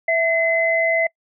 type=tone pair together; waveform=sine; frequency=659.3 / 2042 Hz; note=E5 / C7; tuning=0 / -43 cents; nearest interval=octave + minor sixth; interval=1957 cents; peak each=-18 dBFS; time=0.08-1.07 s; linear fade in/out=5 ms; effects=noise-tail reverb RT60 0.1 s tail -26 dB re dry